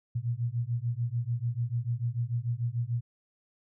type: beating tone pair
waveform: sine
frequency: 115.7 / 122.5 Hz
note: A#2 / B2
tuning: -13 / -14 cents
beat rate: 6.8 Hz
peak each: -31 / -31 dBFS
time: 0.15-3.01 s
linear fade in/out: 10 ms
effects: none